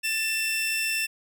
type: tone pair together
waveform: sawtooth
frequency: 1769 / 2682 Hz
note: A6 / E7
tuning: +9 / +29 cents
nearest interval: perfect fifth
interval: 720 cents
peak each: -30 / -22 dBFS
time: 0.03-1.07 s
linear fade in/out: 20 ms
effects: none